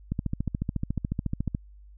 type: click train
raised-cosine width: 5 ms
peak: -15 dBFS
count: 21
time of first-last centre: 0.12-1.549 s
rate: 14 Hz
effects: added 50 Hz sine -47 dBFS peak until 1.97 s